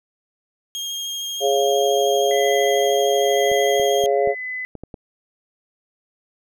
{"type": "tone with vibrato", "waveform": "30% pulse", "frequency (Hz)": 3235, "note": "G#7", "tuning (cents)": -46, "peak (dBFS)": -23, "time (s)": [0.75, 4.06], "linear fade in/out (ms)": 0, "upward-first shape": "sine", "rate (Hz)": 13, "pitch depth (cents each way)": 13}
{"type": "harmonic tone", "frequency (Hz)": 138.59, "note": "C#3", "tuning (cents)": 0, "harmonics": [3, 4, 5], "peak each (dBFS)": [-19, -20, -21], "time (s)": [1.4, 4.35], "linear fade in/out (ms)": 50}
{"type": "tone with tremolo", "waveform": "sine", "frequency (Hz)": 2013, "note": "B6", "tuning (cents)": 33, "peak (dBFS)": -25, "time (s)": [2.31, 4.65], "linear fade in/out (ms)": 0, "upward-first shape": "sine", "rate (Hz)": 1, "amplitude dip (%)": 80}
{"type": "clicks", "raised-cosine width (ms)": 2, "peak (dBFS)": -21, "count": 7, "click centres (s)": [3.516, 3.798, 4.039, 4.274, 4.753, 4.836, 4.942]}
{"effects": []}